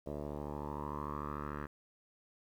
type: tone with low-pass filter sweep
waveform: 10% pulse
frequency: 73.42 Hz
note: D2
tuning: in tune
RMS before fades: -41 dBFS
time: 0.06-1.67 s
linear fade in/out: 10 ms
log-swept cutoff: 640 to 1500 Hz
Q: 5.2
effects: 11-bit